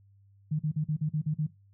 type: tone bursts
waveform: sine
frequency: 152.8 Hz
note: D#3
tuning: 31 cents flat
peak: -25 dBFS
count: 8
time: 0.51-1.468 s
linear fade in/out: 10 ms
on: 83 ms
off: 42 ms
effects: noise-tail reverb RT60 0.2 s tail -17 dB re dry + added 99 Hz sine -57 dBFS peak until 1.73 s